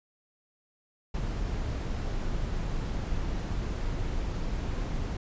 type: noise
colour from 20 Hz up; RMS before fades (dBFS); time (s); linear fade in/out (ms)
brown; -31; 1.14-5.17; 5
effects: resampled to 16000 Hz